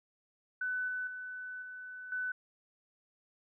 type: tone with level steps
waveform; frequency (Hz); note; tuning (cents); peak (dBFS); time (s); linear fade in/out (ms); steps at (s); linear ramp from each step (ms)
sine; 1500; F#6; +23; -32 / -34 / -40 / -43 / -33; 0.61-2.32; 5; 0.88 / 1.07 / 1.62 / 2.12; 2
effects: none